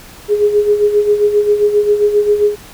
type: tone with tremolo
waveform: sine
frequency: 415.3 Hz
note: G#4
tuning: in tune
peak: -6 dBFS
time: 0.28-2.56 s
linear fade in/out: 50 ms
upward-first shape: sine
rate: 7.5 Hz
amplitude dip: 65%
effects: pink hiss -37 dBFS RMS until 2.73 s